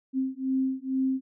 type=beating tone pair; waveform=sine; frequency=262.5 / 264.7 Hz; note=C4 / C4; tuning=+6 / +20 cents; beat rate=2.2 Hz; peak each=-28 dBFS; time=0.13-1.21 s; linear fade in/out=50 ms; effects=none